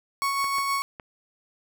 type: tone with tremolo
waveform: 35% pulse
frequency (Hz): 1108.7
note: C#6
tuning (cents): 0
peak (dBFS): -21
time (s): 0.22-0.82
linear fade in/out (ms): 0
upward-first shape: sine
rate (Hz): 6.4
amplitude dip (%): 30
type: clicks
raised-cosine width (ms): 0.5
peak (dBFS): -24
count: 3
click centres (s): 0.443 / 0.584 / 0.998
effects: none